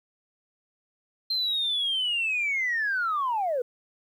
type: linear sweep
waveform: sine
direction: down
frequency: 4170 to 466.2 Hz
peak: -23 dBFS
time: 1.3-3.62 s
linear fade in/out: 5 ms
effects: tanh soft clip ceiling -20 dBFS + 10-bit